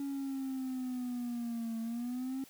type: linear two-way sweep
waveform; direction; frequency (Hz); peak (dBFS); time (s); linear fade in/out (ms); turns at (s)
triangle; down then up; 280.3 to 224.9 to 269.8; -32; 0-2.44; 2; 1.8
effects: tanh soft clip ceiling -29 dBFS + white hiss -58 dBFS RMS until 2.49 s